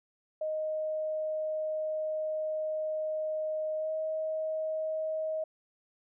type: tone with pitch glide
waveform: sine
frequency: 622.3 to 629.9 Hz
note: D#5 to D#5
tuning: 0 to +21 cents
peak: -30 dBFS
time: 0.41-5.44 s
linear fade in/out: 5 ms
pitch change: +21 cents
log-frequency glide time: 3.77-3.9 s
effects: none